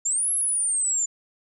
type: exponential two-way sweep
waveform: sine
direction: up then down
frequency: 7040 to 11240 to 7040 Hz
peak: -21 dBFS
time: 0.05-1.06 s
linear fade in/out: 10 ms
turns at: 0.31 s
effects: none